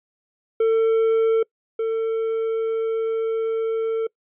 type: tone pair in turn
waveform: triangle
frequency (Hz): 448.7 / 448.7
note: A4 / A4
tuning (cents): +34 / +34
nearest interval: unison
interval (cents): 0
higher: neither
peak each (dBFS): -13 / -18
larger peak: first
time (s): 0.6-1.43 / 1.79-4.07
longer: second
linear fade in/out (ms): 5
effects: noise-tail reverb RT60 0.1 s tail -25 dB re dry + resampled to 8000 Hz